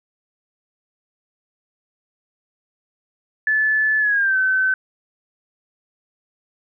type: tone with pitch glide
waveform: sine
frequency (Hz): 1735 to 1528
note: A6 to G6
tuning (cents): -25 to -45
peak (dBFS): -15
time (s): 3.47-4.74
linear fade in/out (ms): 2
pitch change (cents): -220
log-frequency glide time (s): 3.99-4.37
effects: none